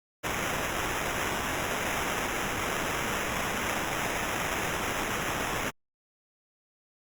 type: noise with sample-and-hold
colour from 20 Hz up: white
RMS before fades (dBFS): -31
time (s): 0.23-5.71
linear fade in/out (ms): 20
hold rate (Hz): 4410
effects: Opus 48 kbps